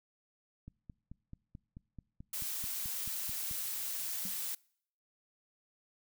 click train, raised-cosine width 5 ms, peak -35 dBFS, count 14, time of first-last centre 0.68-3.512 s, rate 4.59 Hz
blue noise, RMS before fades -38 dBFS, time 2.33-4.55 s, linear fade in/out 5 ms
triangle tone with exponential decay, 191.3 Hz, G3, 42 cents flat, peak -38 dBFS, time 4.25-4.35 s, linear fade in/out 2 ms, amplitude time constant 21 ms
effects noise-tail reverb RT60 0.6 s tail -25 dB re dry

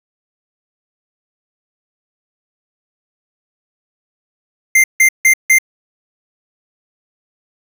square tone bursts, 2093 Hz, C7, in tune, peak -7 dBFS, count 4, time 4.75-5.586 s, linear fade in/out 5 ms, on 89 ms, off 160 ms, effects none

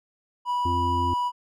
triangle tone, 980 Hz, B5, 14 cents flat, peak -21 dBFS, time 0.45-1.32 s, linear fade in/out 50 ms
harmonic tone, 87.31 Hz, F2, in tune, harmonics 1 / 3 / 4, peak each -27 / -32 / -33 dBFS, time 0.65-1.14 s, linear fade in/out 5 ms
effects none

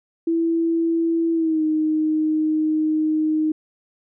sine tone with pitch glide, 331.2 to 310.8 Hz, E4 to D#4, +8 to -2 cents, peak -17 dBFS, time 0.27-3.52 s, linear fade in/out 5 ms, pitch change -110 cents, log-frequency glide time 1.33-1.63 s, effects none

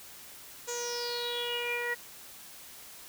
sawtooth tone with low-pass filter sweep, 480 Hz, B4, 49 cents flat, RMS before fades -34 dBFS, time 0.67-1.95 s, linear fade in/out 20 ms, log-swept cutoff 7100 to 1900 Hz, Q 9.9, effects white hiss -49 dBFS RMS until 3.08 s

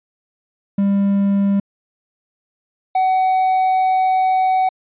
triangle tone pair in turn, 199 / 751.3 Hz, G3 / F#5, +26 / +26 cents, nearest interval octave + major seventh, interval 2300 cents, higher second, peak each -11 dBFS, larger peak neither, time 0.78-1.6 / 2.95-4.69 s, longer second, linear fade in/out 5 ms, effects resampled to 8000 Hz

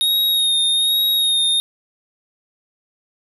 square tone with vibrato, 3729 Hz, A#7, in tune, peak -15 dBFS, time 0.01-1.6 s, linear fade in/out 0 ms, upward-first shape sine, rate 1.2 Hz, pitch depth 30 cents each way, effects none

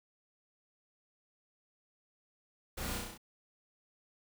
pink noise with echo, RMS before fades -41 dBFS, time 2.77-2.98 s, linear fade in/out 10 ms, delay 33 ms, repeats 6, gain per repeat -2 dB, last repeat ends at 3.178 s, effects none

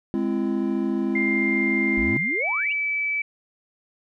triangle chord, Ab augmented, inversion none, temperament equal with one note detuned, 207.7 / 261.6 / 336.7 Hz, Ab3 / C4 / E4, 0 / 0 / +37 cents, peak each -24 dBFS, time 0.14-2.17 s, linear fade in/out 0 ms
sine tone with pitch glide, 2100 to 2303 Hz, C7 to D7, +6 to -34 cents, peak -22 dBFS, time 1.15-3.22 s, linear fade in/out 5 ms, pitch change +160 cents, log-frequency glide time 2.39-2.45 s
sine exponential sweep, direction up, 44.34 to 3035 Hz, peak -28 dBFS, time 1.97-2.73 s, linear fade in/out 10 ms
effects none

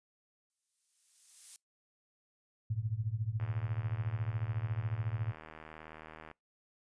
violet noise with exponential growth, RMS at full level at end -43 dBFS, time 0.5-1.56 s, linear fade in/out 0 ms, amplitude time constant 230 ms
sine tone with tremolo, 110 Hz, A2, in tune, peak -28 dBFS, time 2.7-5.32 s, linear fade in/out 5 ms, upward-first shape triangle, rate 14 Hz, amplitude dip 95%
click train, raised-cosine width 0.5 ms, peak -33 dBFS, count 230, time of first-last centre 3.4-6.313 s, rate 78.6 Hz
effects noise-tail reverb RT60 0.2 s tail -26 dB re dry + resampled to 22050 Hz

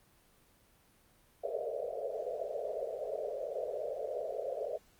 white band-pass noise, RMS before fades -38 dBFS, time 1.43-4.78 s, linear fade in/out 10 ms, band 420 to 670 Hz, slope 96 dB/octave, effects pink hiss -66 dBFS RMS until 4.99 s + Opus 32 kbps

